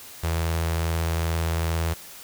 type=tone with notch filter; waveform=sawtooth; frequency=82.41 Hz; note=E2; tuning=in tune; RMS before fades=-25 dBFS; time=0.23-1.94 s; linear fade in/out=10 ms; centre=240 Hz; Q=1.2; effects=white hiss -43 dBFS RMS until 2.23 s